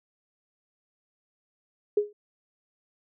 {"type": "tone with exponential decay", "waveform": "sine", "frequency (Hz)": 415.3, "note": "G#4", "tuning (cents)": 0, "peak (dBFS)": -16, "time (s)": [1.97, 2.13], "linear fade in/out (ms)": 5, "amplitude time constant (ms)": 34, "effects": []}